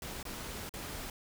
pink noise with dropouts, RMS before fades -42 dBFS, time 0.02-1.1 s, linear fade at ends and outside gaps 2 ms, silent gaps 0.229-0.252 / 0.693-0.738 s, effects none

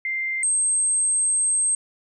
sine tone pair in turn, 2093 / 8372 Hz, C7 / C9, 0 / 0 cents, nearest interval 2 octaves, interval 2400 cents, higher second, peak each -23 / -18 dBFS, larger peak second, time 0.05-0.43 / 0.43-1.75 s, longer second, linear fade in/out 2 ms, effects none

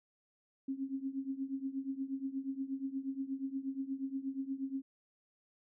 sine tone with tremolo, 269.7 Hz, C#4, 47 cents flat, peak -32 dBFS, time 0.68-4.82 s, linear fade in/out 5 ms, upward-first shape triangle, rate 8.4 Hz, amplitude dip 90%, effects none

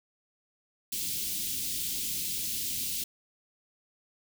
white band-stop noise, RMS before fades -33 dBFS, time 0.92-3.04 s, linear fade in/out 5 ms, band 310 to 2800 Hz, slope 24 dB/octave, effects none

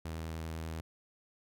sawtooth tone with vibrato, 80.7 Hz, E2, 36 cents flat, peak -34 dBFS, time 0.05-0.81 s, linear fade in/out 5 ms, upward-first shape sine, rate 10 Hz, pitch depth 12 cents each way, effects none

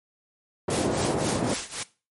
white band-pass noise, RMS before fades -26 dBFS, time 0.68-1.54 s, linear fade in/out 5 ms, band 120 to 480 Hz, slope 12 dB/octave
white noise with tremolo, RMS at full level -28 dBFS, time 0.7-1.83 s, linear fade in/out 2 ms, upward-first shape triangle, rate 3.8 Hz, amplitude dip 90%
effects noise-tail reverb RT60 0.3 s tail -18 dB re dry + MP3 48 kbps

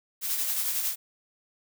blue noise with tremolo, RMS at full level -27 dBFS, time 0.21-0.96 s, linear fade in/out 50 ms, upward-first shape sine, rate 11 Hz, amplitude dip 40%, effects none

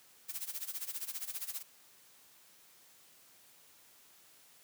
blue noise with tremolo, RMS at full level -38 dBFS, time 0.28-1.63 s, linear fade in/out 20 ms, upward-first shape sine, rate 15 Hz, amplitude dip 85%, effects white hiss -62 dBFS RMS until 4.63 s + high-pass 100 Hz 12 dB/octave

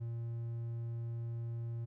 triangle tone, 116.54 Hz, A#2, in tune, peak -35 dBFS, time 0-1.86 s, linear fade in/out 20 ms, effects none

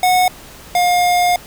square tone pair in turn, 732 / 711.6 Hz, F#5 / F5, -19 / +32 cents, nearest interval unison, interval 49 cents, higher first, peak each -11 / -12 dBFS, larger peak first, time 0.03-0.28 / 0.75-1.36 s, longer second, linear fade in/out 2 ms, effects pink hiss -38 dBFS RMS until 1.46 s

